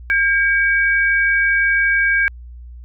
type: tone pair together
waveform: sine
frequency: 1607.3 / 2273 Hz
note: G6 / C#7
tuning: +43 / +43 cents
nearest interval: tritone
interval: 600 cents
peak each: -14 / -18 dBFS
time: 0.1-2.28 s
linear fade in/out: 0 ms
effects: added 60 Hz sine -33 dBFS peak until 2.84 s